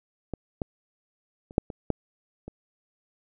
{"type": "clicks", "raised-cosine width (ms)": 2, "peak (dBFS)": [-18, -15, -30, -6, -22, -10, -25], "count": 7, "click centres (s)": [0.337, 0.618, 1.509, 1.581, 1.702, 1.903, 2.48], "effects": []}